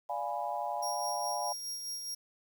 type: chord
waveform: sine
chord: D diminished seventh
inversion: none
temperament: equal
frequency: 587.3 / 698.5 / 830.6 / 987.8 Hz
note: D5 / F5 / Ab5 / Cb6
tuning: 0 / 0 / 0 / 0 cents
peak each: -40 / -37 / -36 / -40 dBFS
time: 0.09-1.53 s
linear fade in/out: 10 ms
type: tone with tremolo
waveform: sawtooth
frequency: 5600 Hz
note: F8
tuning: 4 cents sharp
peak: -33 dBFS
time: 0.82-2.15 s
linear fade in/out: 10 ms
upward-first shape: sine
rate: 4.8 Hz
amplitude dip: 40%
effects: 10-bit